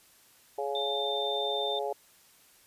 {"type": "harmonic tone", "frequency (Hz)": 140, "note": "C#3", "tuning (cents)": 18, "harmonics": [3, 4, 5, 6], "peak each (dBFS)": [-34, -35, -36, -37], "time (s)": [0.58, 1.93], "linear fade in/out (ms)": 5}
{"type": "tone", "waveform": "sine", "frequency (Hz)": 3589, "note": "A7", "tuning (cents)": 34, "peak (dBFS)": -32, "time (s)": [0.75, 1.79], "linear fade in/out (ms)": 2}
{"effects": ["white hiss -60 dBFS RMS until 2.66 s", "resampled to 32000 Hz"]}